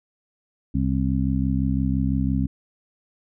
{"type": "harmonic tone", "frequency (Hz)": 65.9, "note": "C2", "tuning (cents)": 13, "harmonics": [1, 2, 3, 4], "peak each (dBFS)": [-25, -25, -25, -25], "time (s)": [0.74, 2.47], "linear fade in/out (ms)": 10, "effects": []}